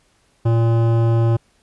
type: tone with hard clipping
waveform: sine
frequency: 115.2 Hz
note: A#2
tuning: 20 cents flat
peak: -15 dBFS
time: 0.45-1.37 s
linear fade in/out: 10 ms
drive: 15 dB
effects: pink hiss -60 dBFS RMS until 1.62 s + resampled to 24000 Hz